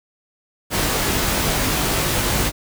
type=noise with comb filter; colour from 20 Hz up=pink; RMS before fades=-20 dBFS; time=0.7-2.52 s; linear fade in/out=50 ms; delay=20 ms; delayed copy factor=+0.55; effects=none